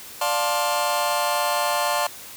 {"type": "chord", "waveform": "sawtooth", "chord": "D minor seventh", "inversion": "none", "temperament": "just", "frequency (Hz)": [587.3, 704.8, 881, 1057.2], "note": ["D5", "F5", "A5", "C6"], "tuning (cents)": [0, 16, 2, 18], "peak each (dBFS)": -22, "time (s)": [0.21, 2.07], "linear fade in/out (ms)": 5, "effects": ["white hiss -40 dBFS RMS until 2.36 s"]}